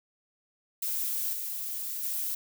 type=noise with level steps; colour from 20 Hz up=violet; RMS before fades=-31 / -35 / -32 dBFS; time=0.82-2.35 s; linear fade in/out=5 ms; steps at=1.33 / 2.03 s; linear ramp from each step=5 ms; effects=none